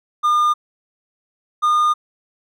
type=tone pair in turn; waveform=triangle; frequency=1210 / 1217.7 Hz; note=D#6 / D#6; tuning=-49 / -38 cents; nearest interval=unison; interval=11 cents; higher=second; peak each=-11 dBFS; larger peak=neither; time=0.23-0.54 / 1.62-1.94 s; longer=second; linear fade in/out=20 ms; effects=none